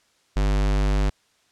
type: tone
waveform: square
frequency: 49.83 Hz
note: G1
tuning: 29 cents sharp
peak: -19 dBFS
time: 0.36-1.1 s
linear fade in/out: 10 ms
effects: white hiss -63 dBFS RMS until 1.51 s + low-pass 7000 Hz 12 dB/octave